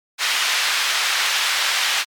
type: band-pass noise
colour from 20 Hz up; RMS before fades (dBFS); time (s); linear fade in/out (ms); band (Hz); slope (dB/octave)
white; -20; 0.18-2.05; 50; 1200 to 3900; 12
effects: MP3 96 kbps